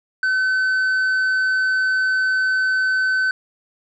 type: tone with tanh clipping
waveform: sine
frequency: 1522 Hz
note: F#6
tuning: 48 cents sharp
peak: -17 dBFS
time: 0.23-3.31 s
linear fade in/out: 2 ms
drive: 4 dB
effects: none